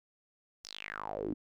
sawtooth tone with band-pass filter sweep, 51.9 Hz, G#1, in tune, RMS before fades -40 dBFS, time 0.64-1.34 s, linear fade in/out 10 ms, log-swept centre 5800 to 260 Hz, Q 6.8, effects none

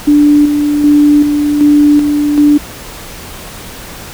sine tone with tremolo, 293.7 Hz, D4, in tune, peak -3 dBFS, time 0.07-2.58 s, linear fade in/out 10 ms, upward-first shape square, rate 1.3 Hz, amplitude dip 45%, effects pink hiss -28 dBFS RMS until 4.13 s

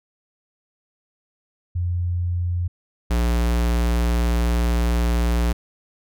sine / square tone pair in turn, 87.9 / 58.92 Hz, F2 / A#1, +12 / +19 cents, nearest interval perfect fifth, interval 693 cents, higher first, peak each -20 / -18 dBFS, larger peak second, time 1.75-2.68 / 3.1-5.53 s, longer second, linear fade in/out 10 ms, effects none

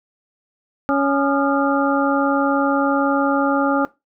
harmonic tone with a mistuned harmonic, 278.6 Hz, C#4, 9 cents sharp, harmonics 1 / 2 / 3 / 4 / 5, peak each -18 / -21 / -23 / -24 / -25 dBFS, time 0.89-3.85 s, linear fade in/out 0 ms, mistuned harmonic 4, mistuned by +150 cents, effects noise-tail reverb RT60 0.2 s tail -18 dB re dry

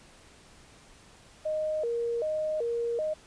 sine tone with vibrato, 539 Hz, C#5, 49 cents flat, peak -27 dBFS, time 1.45-3.14 s, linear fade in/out 10 ms, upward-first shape square, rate 1.3 Hz, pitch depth 240 cents each way, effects pink hiss -55 dBFS RMS until 3.26 s + resampled to 22050 Hz

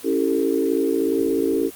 sine chord, A dominant seventh, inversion first, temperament equal with one note detuned, 277.2 / 329.6 / 392 / 448.7 Hz, C#4 / E4 / G4 / A4, 0 / 0 / 0 / +34 cents, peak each -23 dBFS, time 0.03-1.71 s, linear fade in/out 50 ms, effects white hiss -41 dBFS RMS until 1.75 s + Opus 24 kbps

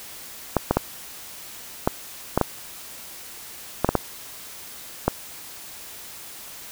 clicks, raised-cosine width 1 ms, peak -3 dBFS, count 10, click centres 0.567 / 0.71 / 0.77 / 1.875 / 2.376 / 2.413 / 3.846 / 3.89 / 3.953 / 5.08 s, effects white hiss -40 dBFS RMS until 6.71 s

